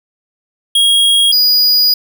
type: tone pair in turn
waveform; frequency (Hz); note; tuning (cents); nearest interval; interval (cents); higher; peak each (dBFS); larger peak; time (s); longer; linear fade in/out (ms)
square; 3282 / 4910; G#7 / D#8; -21 / -24; perfect fifth; 697; second; -8; neither; 0.75-1.32 / 1.32-1.94; second; 5
effects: none